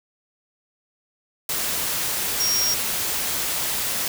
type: tone in noise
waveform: sine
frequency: 5600 Hz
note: F8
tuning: 4 cents sharp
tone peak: -20 dBFS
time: 2.4-2.74 s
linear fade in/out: 2 ms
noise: white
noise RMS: -25 dBFS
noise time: 1.49-4.08 s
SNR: +2 dB
effects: none